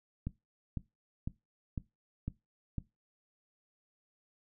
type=click train; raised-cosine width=5 ms; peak=-23 dBFS; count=6; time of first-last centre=0.27-2.783 s; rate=1.99 Hz; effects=noise-tail reverb RT60 0.2 s tail -18 dB re dry